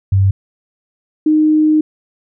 sine tone pair in turn, 97.1 / 308.3 Hz, G2 / D#4, -16 / -16 cents, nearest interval octave + minor sixth, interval 2000 cents, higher second, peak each -8 dBFS, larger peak neither, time 0.12-0.31 / 1.26-1.81 s, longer second, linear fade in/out 5 ms, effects none

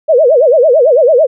sine tone with vibrato, 555 Hz, C#5, 2 cents sharp, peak -4 dBFS, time 0.08-1.27 s, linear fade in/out 20 ms, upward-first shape sine, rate 9 Hz, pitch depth 280 cents each way, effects none

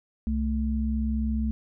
sine tone pair together, 65.41 / 220 Hz, C2 / A3, 0 / 0 cents, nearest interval octave + major sixth, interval 2100 cents, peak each -26 / -27 dBFS, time 0.27-1.51 s, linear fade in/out 0 ms, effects none

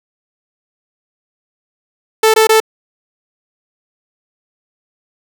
sawtooth tone bursts, 440 Hz, A4, in tune, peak -3 dBFS, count 3, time 2.23-2.602 s, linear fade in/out 5 ms, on 110 ms, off 21 ms, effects none

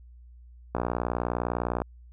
click train, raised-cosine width 1 ms, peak -13 dBFS, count 65, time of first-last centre 0.75-1.818 s, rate 59.9 Hz, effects added 60 Hz sine -47 dBFS peak until 2.12 s

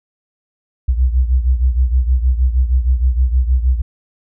sine beating tone pair, 61.5 / 67.9 Hz, B1 / C#2, -7 / -35 cents, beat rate 6.4 Hz, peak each -12 / -17 dBFS, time 0.88-3.82 s, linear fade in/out 10 ms, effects none

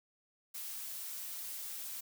blue noise, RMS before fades -43 dBFS, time 0.54-2.01 s, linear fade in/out 10 ms, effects none

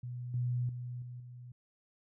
sine tone with level steps, 123 Hz, B2, 7 cents flat, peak -38 / -30 / -38 / -42 / -46 dBFS, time 0.03-1.52 s, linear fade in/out 5 ms, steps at 0.34 / 0.69 / 1.02 / 1.2 s, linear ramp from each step 2 ms, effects none

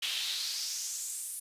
brown noise with high-pass filter sweep, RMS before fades -36 dBFS, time 0.02-1.4 s, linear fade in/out 10 ms, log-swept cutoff 3000 to 10000 Hz, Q 3.1, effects resampled to 32000 Hz

